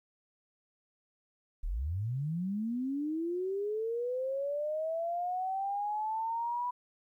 sine linear sweep, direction up, 31.34 to 987.8 Hz, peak -31 dBFS, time 1.63-6.71 s, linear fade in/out 10 ms, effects 12-bit

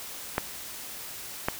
clicks, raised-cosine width 0.5 ms, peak -9 dBFS, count 2, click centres 0.381 / 1.485 s, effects white hiss -40 dBFS RMS until 1.59 s

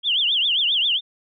sine tone with vibrato, 3165 Hz, G7, 16 cents sharp, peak -17 dBFS, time 0.03-1.01 s, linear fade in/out 50 ms, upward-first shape triangle, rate 7.5 Hz, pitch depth 250 cents each way, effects none

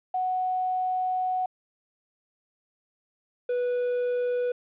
sine / triangle tone pair in turn, 740 / 491.3 Hz, F#5 / B4, 0 / -9 cents, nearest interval perfect fifth, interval 709 cents, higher first, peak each -24 / -22 dBFS, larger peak second, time 0.14-1.46 / 3.49-4.52 s, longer first, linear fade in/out 5 ms, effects resampled to 8000 Hz + 10-bit

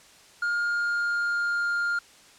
triangle tone with pitch glide, 1416 to 1404.6 Hz, F6 to F6, +23 to +10 cents, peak -22 dBFS, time 0.42-1.99 s, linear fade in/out 5 ms, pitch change -13 cents, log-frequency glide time 0.55-1.71 s, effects white hiss -53 dBFS RMS until 2.38 s + low-pass 8000 Hz 12 dB/octave

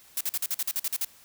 blue noise bursts, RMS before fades -28 dBFS, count 11, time 0.17-1.048 s, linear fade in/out 2 ms, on 38 ms, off 46 ms, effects white hiss -55 dBFS RMS until 1.24 s

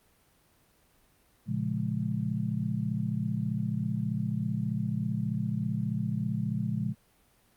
sine chord, Bb minor seventh, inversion none, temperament just, 116.54 / 139.85 / 174.81 / 209.8 Hz, Bb2 / Db3 / F3 / Ab3, 0 / +16 / +2 / +18 cents, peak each -33 / -34 / -34 / -33 dBFS, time 1.46-6.95 s, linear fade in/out 50 ms, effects pink hiss -65 dBFS RMS until 7.56 s + Opus 32 kbps

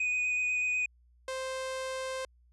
triangle tone with vibrato, 2489 Hz, D#7, in tune, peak -26 dBFS, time 0-0.86 s, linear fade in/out 5 ms, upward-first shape square, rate 8.1 Hz, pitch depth 10 cents each way
sawtooth tone, 523.3 Hz, C5, in tune, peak -30 dBFS, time 1.28-2.25 s, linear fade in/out 2 ms
effects added 60 Hz sine -60 dBFS peak until 2.52 s + resampled to 24000 Hz

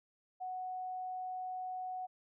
sine tone, 740 Hz, F#5, in tune, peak -38 dBFS, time 0.4-2.07 s, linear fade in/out 20 ms, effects none

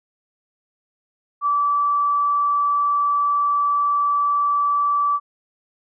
sine tone, 1157 Hz, D6, 26 cents flat, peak -16 dBFS, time 1.41-5.2 s, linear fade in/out 50 ms, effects none

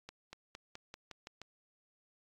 accelerating click train, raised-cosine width 0.2 ms, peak -29 dBFS, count 8, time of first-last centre 0.09-1.416 s, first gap 240 ms, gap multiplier 0.92, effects AAC 64 kbps

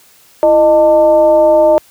sine tone with frequency modulation, 614 Hz, D#5, 23 cents flat, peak -5 dBFS, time 0.43-1.78 s, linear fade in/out 0 ms, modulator 280 Hz, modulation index 0.6, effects white hiss -46 dBFS RMS until 1.9 s + high-pass 60 Hz 12 dB/octave

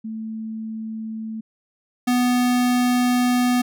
sine / square tone pair in turn, 220.8 / 247.1 Hz, A3 / B3, +6 / +1 cents, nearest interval major second, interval 195 cents, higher second, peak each -27 / -17 dBFS, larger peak second, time 0.04-1.41 / 2.07-3.62 s, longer second, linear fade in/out 10 ms, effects none

